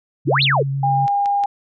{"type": "tone with vibrato", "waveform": "sine", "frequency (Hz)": 137.3, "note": "C#3", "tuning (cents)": -16, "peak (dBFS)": -19, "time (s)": [0.25, 1.07], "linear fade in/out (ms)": 20, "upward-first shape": "square", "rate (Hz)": 8.2, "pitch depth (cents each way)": 12}
{"type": "exponential two-way sweep", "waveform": "sine", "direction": "up then down", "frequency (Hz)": [257.9, 4435, 368.8], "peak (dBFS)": -14, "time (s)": [0.27, 0.63], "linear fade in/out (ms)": 10, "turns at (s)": 0.43}
{"type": "tone", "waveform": "sine", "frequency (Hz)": 807, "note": "G#5", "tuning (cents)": -50, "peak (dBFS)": -15, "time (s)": [0.83, 1.46], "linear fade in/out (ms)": 5}
{"type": "click train", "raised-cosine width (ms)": 0.2, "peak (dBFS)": -17, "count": 3, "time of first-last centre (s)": [1.08, 1.437], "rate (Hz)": 5.6}
{"effects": []}